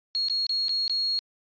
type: tone with dropouts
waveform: sine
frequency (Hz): 4300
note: C8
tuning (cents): +47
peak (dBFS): -23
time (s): 0.15-1.19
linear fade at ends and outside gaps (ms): 0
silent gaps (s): 0.285-0.299 / 0.466-0.494 / 0.683-0.693 / 0.879-0.897
effects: resampled to 11025 Hz